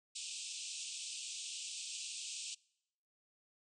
white band-pass noise, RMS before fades -45 dBFS, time 0.15-2.55 s, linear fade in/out 10 ms, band 2500 to 8700 Hz, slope 96 dB/octave, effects noise-tail reverb RT60 0.8 s tail -25 dB re dry

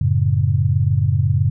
sine chord, F# minor, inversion none, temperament just, 92.5 / 111 / 138.75 Hz, F#2 / A2 / C#3, 0 / +16 / +2 cents, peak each -18 dBFS, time 0.01-1.5 s, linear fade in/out 5 ms, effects none

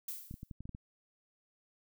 violet noise with exponential decay, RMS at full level -38 dBFS, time 0.08-0.52 s, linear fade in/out 5 ms, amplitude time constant 95 ms
clicks, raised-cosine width 5 ms, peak -32 dBFS, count 8, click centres 0.311 / 0.341 / 0.431 / 0.512 / 0.606 / 0.655 / 0.693 / 0.749 s
effects none

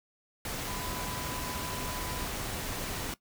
sine tone in noise, 998 Hz, B5, 18 cents sharp, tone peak -43 dBFS, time 0.67-2.25 s, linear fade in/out 2 ms, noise pink, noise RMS -36 dBFS, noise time 0.45-3.14 s, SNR -10 dB, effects noise-tail reverb RT60 0.1 s tail -18 dB re dry

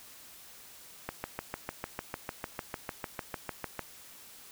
click train, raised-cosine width 0.5 ms, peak -19 dBFS, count 19, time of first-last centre 1.09-3.793 s, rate 6.66 Hz, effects white hiss -52 dBFS RMS until 4.51 s

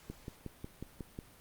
click train, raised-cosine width 3 ms, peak -28 dBFS, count 7, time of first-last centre 0.1-1.189 s, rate 5.51 Hz, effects pink hiss -59 dBFS RMS until 1.4 s + Opus 48 kbps

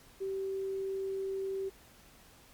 sine tone, 386.7 Hz, G4, 24 cents flat, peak -33 dBFS, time 0.2-1.7 s, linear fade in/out 20 ms, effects pink hiss -59 dBFS RMS until 2.53 s + Opus 48 kbps

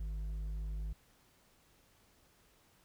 sine tone with hard clipping, 51.91 Hz, G#1, in tune, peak -38 dBFS, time 0-0.93 s, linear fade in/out 5 ms, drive 5 dB, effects pink hiss -68 dBFS RMS until 2.84 s

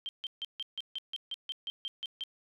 sine tone bursts, 3147 Hz, G7, 6 cents sharp, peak -34 dBFS, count 13, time 0.06-2.237 s, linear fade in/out 0 ms, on 29 ms, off 150 ms, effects none

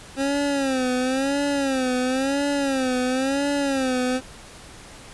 25% pulse tone with vibrato, 268 Hz, C4, 42 cents sharp, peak -17 dBFS, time 0.16-4.21 s, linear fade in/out 50 ms, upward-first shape sine, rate 0.97 Hz, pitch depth 110 cents each way, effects pink hiss -43 dBFS RMS until 5.13 s + resampled to 24000 Hz

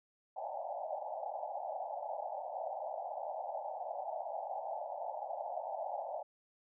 white band-pass noise, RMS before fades -41 dBFS, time 0.36-6.23 s, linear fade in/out 10 ms, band 570 to 860 Hz, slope 96 dB/octave, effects none

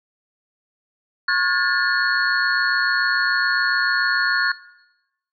sine tone cluster, 1091 / 1439 / 1630 / 1757 / 4328 Hz, C#6 / F#6 / G#6 / A6 / C#8, -28 / -49 / -33 / -3 / -42 cents, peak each -27 / -20 / -25 / -22 / -25 dBFS, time 1.28-4.52 s, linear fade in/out 5 ms, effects noise-tail reverb RT60 0.9 s tail -19 dB re dry

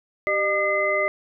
sine tone cluster, 390 / 606 / 1210 / 2051 Hz, G4 / D#5 / D#6 / C7, -9 / -46 / -49 / -35 cents, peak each -29 / -23 / -28 / -23 dBFS, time 0.27-1.08 s, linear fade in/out 0 ms, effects none

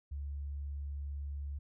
sine tone, 71.1 Hz, C#2, 45 cents sharp, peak -37 dBFS, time 0.11-1.59 s, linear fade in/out 10 ms, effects none

